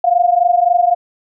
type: tone pair together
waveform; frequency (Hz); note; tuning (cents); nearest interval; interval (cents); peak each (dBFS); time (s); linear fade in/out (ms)
sine; 695 / 718.7; F5 / F5; -9 / +49; minor second; 58; -12 / -13; 0.04-0.95; 5
effects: none